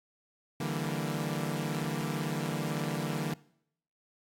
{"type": "chord", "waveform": "sawtooth", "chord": "E half-diminished seventh", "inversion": "third", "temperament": "equal", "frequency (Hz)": [146.83, 164.81, 196, 233.1], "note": ["D3", "E3", "G3", "Bb3"], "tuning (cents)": [0, 0, 0, 0], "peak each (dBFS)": [-31, -32, -36, -34], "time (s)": [0.6, 3.34], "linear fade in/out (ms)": 5, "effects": ["noise-tail reverb RT60 0.7 s tail -22 dB re dry", "AAC 64 kbps"]}